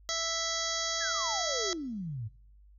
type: harmonic tone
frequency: 660 Hz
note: E5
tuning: 2 cents sharp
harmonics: 1 / 2 / 3 / 5 / 6 / 7 / 8 / 9 / 10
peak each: -39 / -39 / -39 / -39 / -39 / -39 / -39 / -39 / -39 dBFS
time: 0.09-1.73 s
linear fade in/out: 0 ms
type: exponential sweep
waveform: sine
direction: down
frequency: 1773 to 100.9 Hz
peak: -34 dBFS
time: 1-2.29 s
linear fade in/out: 20 ms
effects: noise-tail reverb RT60 0.8 s tail -26 dB re dry + added 50 Hz sine -54 dBFS peak until 2.78 s